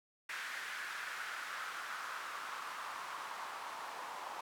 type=noise with band-pass filter sweep; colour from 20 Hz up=white; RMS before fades=-44 dBFS; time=0.29-4.41 s; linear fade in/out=5 ms; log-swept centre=1700 to 910 Hz; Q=2.9; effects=none